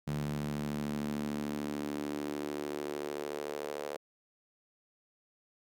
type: tone with high-pass filter sweep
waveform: sawtooth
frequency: 73.42 Hz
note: D2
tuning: in tune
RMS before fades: -37 dBFS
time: 0.07-3.97 s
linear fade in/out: 10 ms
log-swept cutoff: 160 to 500 Hz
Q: 3.2
effects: none